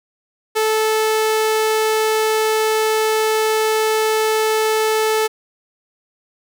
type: tone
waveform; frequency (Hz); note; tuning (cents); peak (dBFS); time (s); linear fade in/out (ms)
sawtooth; 436.6; A4; -13; -11; 0.55-5.28; 20
effects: none